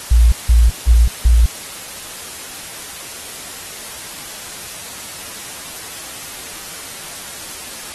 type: tone bursts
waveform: sine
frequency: 58 Hz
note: A#1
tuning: 8 cents flat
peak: -6 dBFS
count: 4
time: 0.11-1.46 s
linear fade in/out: 5 ms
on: 210 ms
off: 170 ms
effects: white hiss -31 dBFS RMS until 7.94 s + AAC 32 kbps